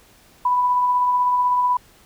sine tone with tremolo, 990 Hz, B5, 4 cents sharp, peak -14 dBFS, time 0.45-1.77 s, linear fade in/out 5 ms, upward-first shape triangle, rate 16 Hz, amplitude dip 30%, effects pink hiss -52 dBFS RMS until 2.05 s

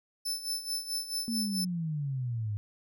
sawtooth tone with tremolo, 5274 Hz, E8, in tune, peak -27 dBFS, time 0.25-1.65 s, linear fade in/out 10 ms, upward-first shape sine, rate 4.6 Hz, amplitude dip 75%
sine exponential sweep, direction down, 233.1 to 101.2 Hz, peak -30 dBFS, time 1.28-2.57 s, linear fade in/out 0 ms
effects none

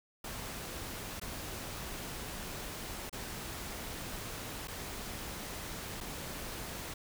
pink noise with dropouts, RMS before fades -42 dBFS, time 0.24-6.94 s, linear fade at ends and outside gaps 5 ms, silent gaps 1.199-1.214 / 3.096-3.127 / 4.674-4.681 / 6.005-6.009 s, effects none

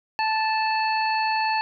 harmonic tone, 877 Hz, A5, 6 cents flat, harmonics 1 / 2 / 3 / 5, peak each -22 / -30 / -29 / -32 dBFS, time 0.19-1.61 s, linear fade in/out 0 ms, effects none

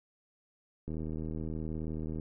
click train, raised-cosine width 3 ms, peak -26 dBFS, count 105, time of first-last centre 0.88-2.198 s, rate 78.9 Hz, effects none

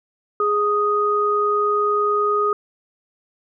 sine tone pair together, 415.3 / 1244.5 Hz, G#4 / D#6, 0 / 0 cents, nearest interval octave + perfect fifth, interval 1900 cents, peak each -20 / -18 dBFS, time 0.4-2.53 s, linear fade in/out 2 ms, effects none

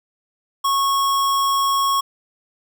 square tone, 1100 Hz, C#6, 14 cents flat, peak -17 dBFS, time 0.64-2.01 s, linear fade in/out 10 ms, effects none

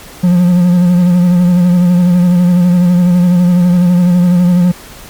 triangle tone with vibrato, 177.4 Hz, F3, 27 cents sharp, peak -3 dBFS, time 0.23-4.72 s, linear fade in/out 10 ms, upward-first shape sine, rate 12 Hz, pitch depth 39 cents each way, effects pink hiss -33 dBFS RMS until 5.09 s + MP3 96 kbps

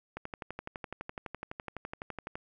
click train, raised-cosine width 0.5 ms, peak -23 dBFS, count 27, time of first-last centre 0.17-2.355 s, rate 11.9 Hz, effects none

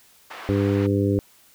pink band-pass noise, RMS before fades -38 dBFS, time 0.3-0.87 s, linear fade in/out 10 ms, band 790 to 2400 Hz, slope 12 dB/octave
harmonic tone, 100 Hz, G2, 35 cents sharp, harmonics 1 / 2 / 3 / 4 / 5, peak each -22 / -26 / -23 / -25 / -28 dBFS, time 0.49-1.19 s, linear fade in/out 0 ms
effects white hiss -55 dBFS RMS until 1.54 s

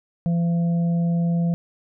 harmonic tone, 170 Hz, F3, 46 cents flat, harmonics 1 / 3 / 4, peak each -18 / -36 / -37 dBFS, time 0.26-1.54 s, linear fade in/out 0 ms, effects none

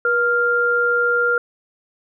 sine tone pair together, 481.2 / 1396.9 Hz, B4 / F6, -45 / 0 cents, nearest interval octave + tritone, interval 1845 cents, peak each -20 / -16 dBFS, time 0.05-1.38 s, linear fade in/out 2 ms, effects none

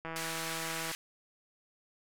click train, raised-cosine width 0.5 ms, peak -25 dBFS, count 142, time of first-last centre 0.05-0.915 s, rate 163 Hz
pink band-pass noise, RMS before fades -40 dBFS, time 0.16-0.95 s, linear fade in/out 0 ms, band 1400 to 13000 Hz, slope 24 dB/octave
effects none

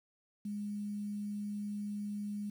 sine tone with quantisation, 206.1 Hz, G#3, 13 cents flat, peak -36 dBFS, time 0.45-2.5 s, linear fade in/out 5 ms, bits 10, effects none

